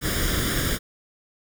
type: noise with comb filter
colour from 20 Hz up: pink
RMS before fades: -24 dBFS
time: 0.01-0.79 s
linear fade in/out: 50 ms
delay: 0.58 ms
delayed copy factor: +0.75
effects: none